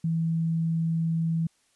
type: tone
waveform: sine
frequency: 163.9 Hz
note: E3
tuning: 10 cents flat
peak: -23 dBFS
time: 0.04-1.47 s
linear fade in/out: 5 ms
effects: white hiss -67 dBFS RMS until 1.75 s + resampled to 24000 Hz